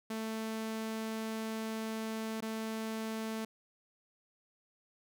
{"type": "tone with dropouts", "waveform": "sawtooth", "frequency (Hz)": 221.3, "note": "A3", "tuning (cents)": 10, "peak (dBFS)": -32, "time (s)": [0.1, 3.45], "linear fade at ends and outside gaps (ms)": 5, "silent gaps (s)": [2.407, 2.423], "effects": []}